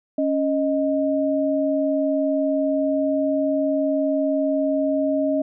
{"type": "tone pair together", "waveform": "sine", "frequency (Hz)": [277.2, 622.3], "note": ["C#4", "D#5"], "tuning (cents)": [0, 0], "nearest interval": "octave + major second", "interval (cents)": 1400, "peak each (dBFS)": -21, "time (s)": [0.18, 5.42], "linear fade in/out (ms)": 5, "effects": []}